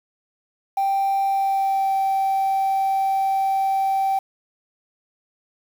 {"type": "tone with pitch glide", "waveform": "sine", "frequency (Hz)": [784, 776.3], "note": ["G5", "G5"], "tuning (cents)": [0, -17], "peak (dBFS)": -16, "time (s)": [0.77, 4.19], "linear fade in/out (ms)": 5, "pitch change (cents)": -17, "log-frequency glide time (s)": [1.24, 1.94], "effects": ["tanh soft clip ceiling -16 dBFS", "7-bit"]}